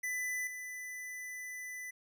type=tone with level steps; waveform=square; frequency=1997 Hz; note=B6; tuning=19 cents sharp; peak=-35 / -42 dBFS; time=0.03-1.91 s; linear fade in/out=10 ms; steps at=0.47 s; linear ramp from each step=2 ms; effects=none